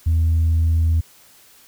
sine tone, 81.5 Hz, E2, 19 cents flat, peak -12 dBFS, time 0.06-1.01 s, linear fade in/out 10 ms, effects tanh soft clip ceiling -12 dBFS + white hiss -50 dBFS RMS until 1.67 s

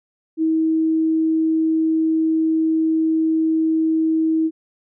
sine tone, 320 Hz, D#4, 49 cents sharp, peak -15 dBFS, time 0.37-4.51 s, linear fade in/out 50 ms, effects none

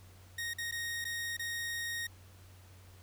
sawtooth tone with dropouts, 1864.7 Hz, A#6, in tune, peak -32 dBFS, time 0.38-2.07 s, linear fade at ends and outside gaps 5 ms, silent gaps 0.536-0.583 / 0.713-0.722 / 1.044-1.051 / 1.369-1.393 s, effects added 92 Hz sine -54 dBFS peak until 3.02 s + pink hiss -61 dBFS RMS until 3.02 s

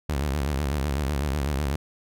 sawtooth tone with vibrato, 71 Hz, C#2, 42 cents sharp, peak -20 dBFS, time 0.09-1.76 s, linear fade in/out 5 ms, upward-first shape sine, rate 8 Hz, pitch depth 140 cents each way, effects none

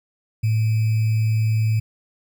sine tone with sample-and-hold, 110 Hz, A2, in tune, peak -16 dBFS, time 0.43-1.8 s, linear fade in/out 10 ms, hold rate 2450 Hz, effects none

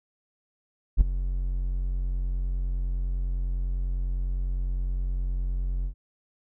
triangle tone with ADSR envelope, 44.92 Hz, F1, 50 cents sharp, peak -8 dBFS, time 0.97-5.94 s, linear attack 40 ms, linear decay 11 ms, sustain -15 dB, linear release 85 ms, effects none

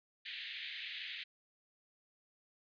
white band-pass noise, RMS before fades -45 dBFS, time 0.25-1.24 s, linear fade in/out 10 ms, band 1800 to 3900 Hz, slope 48 dB/octave, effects resampled to 11025 Hz

